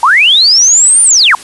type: linear two-way sweep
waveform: sine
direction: up then down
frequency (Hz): 870 to 9300 to 870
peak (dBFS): -3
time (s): 0.03-1.35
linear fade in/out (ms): 2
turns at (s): 1.03
effects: white hiss -30 dBFS RMS until 1.43 s + resampled to 24000 Hz